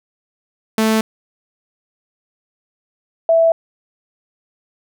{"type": "tone pair in turn", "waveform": ["sawtooth", "sine"], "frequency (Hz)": [220, 659.3], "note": ["A3", "E5"], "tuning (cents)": [0, 0], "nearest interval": "octave + perfect fifth", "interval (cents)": 1900, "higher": "second", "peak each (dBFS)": -9, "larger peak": "neither", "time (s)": [[0.78, 1.01], [3.29, 3.52]], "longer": "neither", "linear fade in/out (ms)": 2, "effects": []}